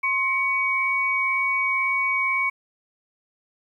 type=tone pair together; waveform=sine; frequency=1063 / 2251 Hz; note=C6 / C#7; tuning=+27 / +26 cents; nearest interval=octave + minor second; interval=1299 cents; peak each=-26 / -21 dBFS; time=0.03-2.5 s; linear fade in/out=10 ms; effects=9-bit